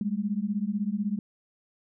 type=beating tone pair; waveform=sine; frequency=197.9 / 213.9 Hz; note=G3 / A3; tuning=+17 / -49 cents; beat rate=16 Hz; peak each=-29 dBFS; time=0.01-1.19 s; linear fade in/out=2 ms; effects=none